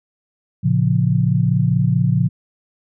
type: chord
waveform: sine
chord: Bb minor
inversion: none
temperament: equal with one note detuned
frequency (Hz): 113.94 / 138.59 / 174.61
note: Bb2 / Db3 / F3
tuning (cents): -39 / 0 / 0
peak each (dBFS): -18 / -17 / -18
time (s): 0.63-2.29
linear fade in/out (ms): 20
effects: none